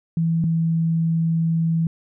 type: tone pair in turn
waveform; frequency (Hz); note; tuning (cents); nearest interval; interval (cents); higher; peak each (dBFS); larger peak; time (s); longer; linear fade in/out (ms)
sine; 164.81 / 164.13; E3 / E3; 0 / -7; unison; 7; first; -17; neither; 0.17-0.44 / 0.44-1.87; second; 2
effects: none